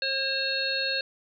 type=harmonic tone; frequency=538 Hz; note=C5; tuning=48 cents sharp; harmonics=1 / 3 / 5 / 7 / 8; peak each=-34 / -31 / -33 / -35 / -29 dBFS; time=0.02-1.01 s; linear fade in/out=2 ms; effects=none